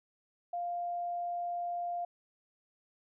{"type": "tone", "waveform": "sine", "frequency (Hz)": 699, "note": "F5", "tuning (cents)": 1, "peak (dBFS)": -33, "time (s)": [0.53, 2.05], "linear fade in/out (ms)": 5, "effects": []}